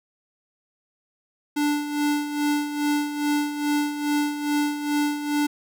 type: tone with tremolo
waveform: square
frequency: 293.7 Hz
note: D4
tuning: in tune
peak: -20 dBFS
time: 1.56-5.47 s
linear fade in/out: 10 ms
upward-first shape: sine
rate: 2.4 Hz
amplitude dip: 65%
effects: none